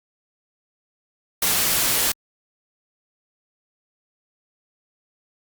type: noise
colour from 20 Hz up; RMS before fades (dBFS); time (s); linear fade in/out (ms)
white; -20; 1.42-2.12; 5
effects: Opus 48 kbps